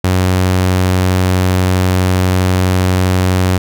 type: tone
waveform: sawtooth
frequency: 92.3 Hz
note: F#2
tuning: 4 cents flat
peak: -6 dBFS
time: 0.04-3.58 s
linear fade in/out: 5 ms
effects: none